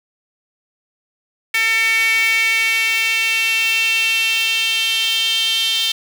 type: tone with high-pass filter sweep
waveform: sawtooth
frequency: 449.3 Hz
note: A4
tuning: 36 cents sharp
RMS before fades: -17 dBFS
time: 1.54-5.92 s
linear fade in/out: 5 ms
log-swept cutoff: 2100 to 3300 Hz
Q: 6.6
effects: none